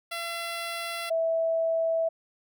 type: tone pair in turn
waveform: 10% pulse / sine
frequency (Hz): 678 / 655.3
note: E5 / E5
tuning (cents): +49 / -10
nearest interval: minor second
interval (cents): 59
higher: first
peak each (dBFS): -23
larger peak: neither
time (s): 0.11-1.1 / 1.1-2.09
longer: neither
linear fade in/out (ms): 10
effects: none